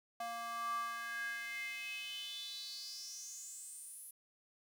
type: tone with high-pass filter sweep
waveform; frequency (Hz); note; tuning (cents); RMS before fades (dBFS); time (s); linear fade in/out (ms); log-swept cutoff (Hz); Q
square; 233.1; A#3; 0; -44; 0.2-4.11; 5; 810 to 11000; 6.9
effects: 12-bit